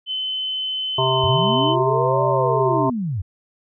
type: tone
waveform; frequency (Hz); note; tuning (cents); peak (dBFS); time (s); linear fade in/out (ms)
sine; 3047; G7; -50; -22; 0.06-1.76; 50
type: harmonic tone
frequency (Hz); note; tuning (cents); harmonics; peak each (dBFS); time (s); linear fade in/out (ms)
130.81; C3; 0; 1 / 3 / 5 / 7 / 8; -23 / -23 / -23 / -23 / -23; 0.98-2.9; 5
type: linear two-way sweep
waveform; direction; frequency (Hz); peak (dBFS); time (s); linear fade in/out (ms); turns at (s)
sine; up then down; 81 to 600 to 81; -21; 1.23-3.22; 10; 2.26
effects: none